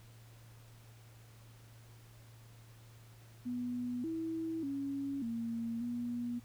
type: tone with pitch steps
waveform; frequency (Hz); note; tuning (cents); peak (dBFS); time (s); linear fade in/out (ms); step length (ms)
sine; 245.4 / 325 / 277.3 / 230.6 / 240.3; B3 / E4 / C#4 / A#3 / B3; -11 / -24 / +1 / -19 / -47; -35; 3.45-6.4; 20; 590
effects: added 114 Hz sine -55 dBFS peak until 6.44 s + pink hiss -63 dBFS RMS until 6.44 s